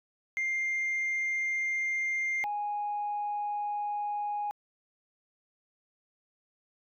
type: tone pair in turn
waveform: sine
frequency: 2105 / 827.7 Hz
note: C7 / G#5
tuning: +10 / -6 cents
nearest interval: octave + major third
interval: 1616 cents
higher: first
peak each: -26 / -29 dBFS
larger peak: first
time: 0.37-2.44 / 2.44-4.51 s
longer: neither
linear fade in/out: 0 ms
effects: tanh soft clip ceiling -26 dBFS